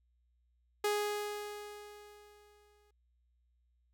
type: tone with exponential decay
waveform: sawtooth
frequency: 415.3 Hz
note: G#4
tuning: in tune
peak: -25 dBFS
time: 0.84-2.91 s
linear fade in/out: 5 ms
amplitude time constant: 450 ms
effects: added 60 Hz sine -70 dBFS peak until 3.93 s